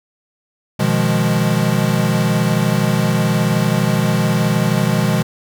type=chord; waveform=square; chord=F half-diminished seventh; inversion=second; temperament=equal; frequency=123.47 / 155.56 / 174.61 / 207.7 Hz; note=Cb3 / Eb3 / F3 / Ab3; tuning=0 / 0 / 0 / 0 cents; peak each=-20 dBFS; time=0.79-5.23 s; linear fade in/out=10 ms; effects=none